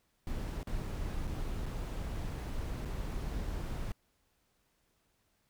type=noise with dropouts; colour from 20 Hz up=brown; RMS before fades=-37 dBFS; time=0.27-3.92 s; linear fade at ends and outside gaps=1 ms; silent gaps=0.631-0.671 / 1.271-1.275 / 1.658-1.662 / 2.85-2.855 s; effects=pink hiss -75 dBFS RMS until 5.49 s